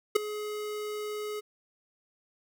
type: tone with ADSR envelope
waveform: square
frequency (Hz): 421.5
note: G#4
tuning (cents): +26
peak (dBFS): -17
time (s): 0.15-1.41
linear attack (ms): 12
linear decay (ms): 7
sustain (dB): -17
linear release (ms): 21
effects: none